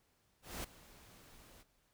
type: noise with ADSR envelope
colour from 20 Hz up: pink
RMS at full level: -41 dBFS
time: 0.42-1.64 s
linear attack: 220 ms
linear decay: 7 ms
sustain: -19 dB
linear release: 31 ms
effects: pink hiss -75 dBFS RMS until 1.93 s